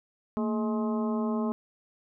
harmonic tone with a mistuned harmonic, 211.2 Hz, G#3, 29 cents sharp, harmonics 1 / 2 / 3 / 4 / 5 / 6, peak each -27 / -34 / -38 / -41 / -39 / -46 dBFS, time 0.37-1.52 s, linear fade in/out 0 ms, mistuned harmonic 1, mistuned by +120 cents, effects none

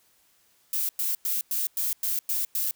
violet noise bursts, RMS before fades -27 dBFS, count 8, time 0.73-2.71 s, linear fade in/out 2 ms, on 160 ms, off 100 ms, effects white hiss -64 dBFS RMS until 2.75 s

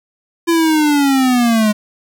square linear sweep, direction down, 340 to 207.7 Hz, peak -11 dBFS, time 0.47-1.73 s, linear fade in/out 20 ms, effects 8-bit

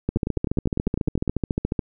two click trains, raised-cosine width 3 ms, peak -11 / -9 dBFS, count 12 / 25, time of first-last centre 0.17-1.278 / 0.09-1.792 s, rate 9.93 / 14.1 Hz, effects none

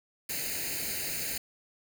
white noise with comb filter, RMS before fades -34 dBFS, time 0.29-1.38 s, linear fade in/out 5 ms, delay 0.44 ms, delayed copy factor +0.8, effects none

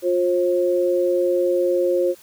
sine tone pair together, 354.8 / 535 Hz, F4 / C5, +27 / +38 cents, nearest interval perfect fifth, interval 711 cents, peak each -19 dBFS, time 0.02-2.15 s, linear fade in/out 50 ms, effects white hiss -49 dBFS RMS until 2.22 s

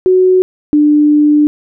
sine tone pair in turn, 370.3 / 297.4 Hz, F#4 / D4, +1 / +22 cents, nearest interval major third, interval 379 cents, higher first, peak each -5 dBFS, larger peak neither, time 0.06-0.42 / 0.73-1.47 s, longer second, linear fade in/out 0 ms, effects none

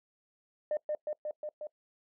sine tone with echo, 604 Hz, D5, 48 cents sharp, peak -27 dBFS, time 0.71-0.77 s, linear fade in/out 2 ms, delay 180 ms, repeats 5, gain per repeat -2 dB, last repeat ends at 1.67 s, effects noise-tail reverb RT60 0.1 s tail -23 dB re dry + tanh soft clip ceiling -25 dBFS

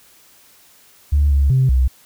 sine tone with pitch steps, 72.5 / 69.8 / 131 / 64.3 Hz, D2 / C#2 / C3 / C2, -22 / +13 / +2 / -30 cents, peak -10 dBFS, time 1.12-1.88 s, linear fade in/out 10 ms, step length 190 ms, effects tanh soft clip ceiling -7 dBFS + white hiss -50 dBFS RMS until 2.05 s

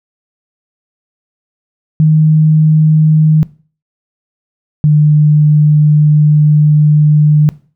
sine tone pair in turn, 155.56 / 150.52 Hz, D#3 / D3, 0 / +43 cents, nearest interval minor second, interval 57 cents, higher first, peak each -4 dBFS, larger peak neither, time 2-3.43 / 4.84-7.49 s, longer second, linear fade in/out 0 ms, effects noise-tail reverb RT60 0.4 s tail -20 dB re dry

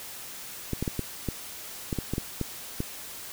clicks, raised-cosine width 3 ms, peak -15 dBFS, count 11, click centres 0.733 / 0.826 / 0.878 / 0.993 / 1.287 / 1.928 / 1.987 / 2.136 / 2.181 / 2.413 / 2.804 s, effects white hiss -41 dBFS RMS until 3.32 s

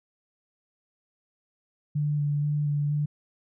sine tone with vibrato, 146.83 Hz, D3, in tune, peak -23 dBFS, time 1.95-3.06 s, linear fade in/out 10 ms, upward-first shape square, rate 2.1 Hz, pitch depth 13 cents each way, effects none

